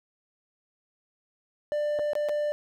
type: tone with dropouts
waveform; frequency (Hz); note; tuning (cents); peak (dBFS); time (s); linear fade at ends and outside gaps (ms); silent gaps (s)
triangle; 593; D5; +17; -23; 1.72-2.52; 0; 1.989-1.994 / 2.133-2.153 / 2.287-2.293
effects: none